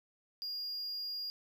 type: tone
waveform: triangle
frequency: 4833 Hz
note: D8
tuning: 49 cents sharp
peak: -36 dBFS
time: 0.42-1.3 s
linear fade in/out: 0 ms
effects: none